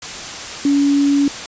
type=tone in noise; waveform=sine; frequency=283 Hz; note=C#4; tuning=36 cents sharp; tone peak=-11 dBFS; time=0.65-1.28 s; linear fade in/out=2 ms; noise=white; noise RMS=-28 dBFS; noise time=0.02-1.46 s; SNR=+14 dB; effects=resampled to 16000 Hz